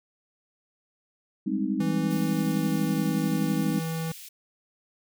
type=chord; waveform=sine; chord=Ab major seventh; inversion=third; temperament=equal; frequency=196 / 207.7 / 261.6 / 311.1 Hz; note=G3 / Ab3 / C4 / Eb4; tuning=0 / 0 / 0 / 0 cents; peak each=-30 dBFS; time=1.46-3.8 s; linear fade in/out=10 ms
type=tone with pitch glide; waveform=square; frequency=164.81 to 162.92 Hz; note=E3 to E3; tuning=0 to -20 cents; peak=-29 dBFS; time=1.8-4.12 s; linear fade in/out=5 ms; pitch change=-20 cents; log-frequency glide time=2.09-2.78 s
type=high-pass noise; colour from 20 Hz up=white; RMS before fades=-44 dBFS; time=2.1-4.29 s; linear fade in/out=10 ms; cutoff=2200 Hz; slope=24 dB/octave
effects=none